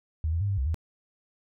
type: tone with pitch steps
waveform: sine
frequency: 78.7 / 83.3 / 100.9 / 98.5 / 66.2 / 80.3 Hz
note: D#2 / E2 / G#2 / G2 / C2 / E2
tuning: +20 / +19 / -49 / +9 / +21 / -45 cents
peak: -24 dBFS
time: 0.24-0.744 s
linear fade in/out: 0 ms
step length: 84 ms
effects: none